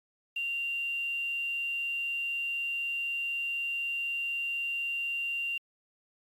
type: tone with quantisation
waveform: sine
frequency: 2772 Hz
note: F7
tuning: 14 cents flat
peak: -30 dBFS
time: 0.36-5.58 s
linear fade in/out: 5 ms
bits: 9
effects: AAC 64 kbps